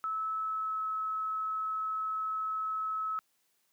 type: tone with pitch glide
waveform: sine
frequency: 1302 to 1293 Hz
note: E6 to E6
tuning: -22 to -34 cents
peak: -31 dBFS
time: 0.04-3.19 s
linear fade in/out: 0 ms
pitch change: -12 cents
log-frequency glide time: 0.4-0.84 s
effects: white hiss -74 dBFS RMS until 3.72 s + high-pass 150 Hz 12 dB/octave